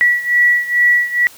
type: beating tone pair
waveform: sine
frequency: 1941 / 1943.3 Hz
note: B6 / B6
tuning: -31 / -28 cents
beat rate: 2.3 Hz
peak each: -12 / -15 dBFS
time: 0.01-1.27 s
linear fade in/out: 0 ms
effects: white hiss -41 dBFS RMS until 1.37 s